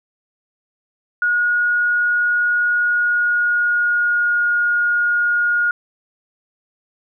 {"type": "tone with pitch glide", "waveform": "sine", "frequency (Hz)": [1445, 1431.7], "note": ["F#6", "F6"], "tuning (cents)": [-41, 43], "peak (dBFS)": -14, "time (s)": [1.22, 5.71], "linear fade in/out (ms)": 2, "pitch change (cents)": -16, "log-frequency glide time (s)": [2.73, 4.46], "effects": []}